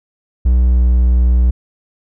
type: tone with pitch glide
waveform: triangle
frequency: 61.7 to 61.13 Hz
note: B1 to B1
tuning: -1 to -17 cents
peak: -6 dBFS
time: 0.45-1.51 s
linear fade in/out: 10 ms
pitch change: -16 cents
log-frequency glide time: 0.72-0.79 s
effects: none